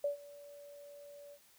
sine tone with ADSR envelope, 575 Hz, D5, 37 cents flat, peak -29 dBFS, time 0.04-1.39 s, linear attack 4 ms, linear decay 120 ms, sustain -21 dB, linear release 64 ms, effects white hiss -65 dBFS RMS until 1.58 s

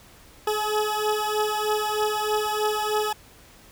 20% pulse beating tone pair, 423.8 / 427 Hz, G#4 / G#4, +35 / +48 cents, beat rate 3.2 Hz, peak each -20 / -22 dBFS, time 0.47-3.13 s, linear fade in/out 5 ms, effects pink hiss -51 dBFS RMS until 3.71 s

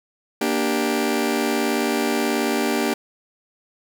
sawtooth chord, G minor, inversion first, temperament just, 235.2 / 294 / 392 Hz, Bb3 / D4 / G4, +16 / +2 / 0 cents, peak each -20 dBFS, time 0.41-2.94 s, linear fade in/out 5 ms, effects none

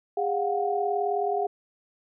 sine tone cluster, 406.8 / 713 / 752 Hz, G#4 / F5 / F#5, -36 / +36 / +28 cents, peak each -27 / -27 / -31 dBFS, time 0.17-1.47 s, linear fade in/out 5 ms, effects none

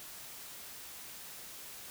silence, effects white hiss -48 dBFS RMS until 1.9 s

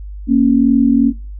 sine tone pair together, 233.1 / 275.7 Hz, A#3 / C#4, 0 / -9 cents, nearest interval minor third, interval 291 cents, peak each -11 dBFS, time 0.27-1.13 s, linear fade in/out 50 ms, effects noise-tail reverb RT60 0.3 s tail -18 dB re dry + added 50 Hz sine -26 dBFS peak until 1.39 s

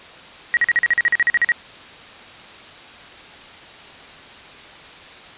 sine tone bursts, 1901 Hz, A#6, 33 cents sharp, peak -12 dBFS, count 14, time 0.54-1.519 s, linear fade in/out 0 ms, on 30 ms, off 43 ms, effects white hiss -40 dBFS RMS until 5.37 s + resampled to 8000 Hz

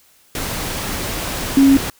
sine tone in noise, 273.1 Hz, C#4, 26 cents flat, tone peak -7 dBFS, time 1.57-1.77 s, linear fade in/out 2 ms, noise pink, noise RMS -24 dBFS, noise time 0.35-1.9 s, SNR +14 dB, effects white hiss -53 dBFS RMS until 1.99 s

